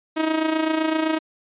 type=tone with amplitude modulation; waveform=sawtooth; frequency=316.6 Hz; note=D#4; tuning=30 cents sharp; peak=-13 dBFS; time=0.16-1.19 s; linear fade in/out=20 ms; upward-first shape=sine; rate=27.8 Hz; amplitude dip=60%; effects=resampled to 8000 Hz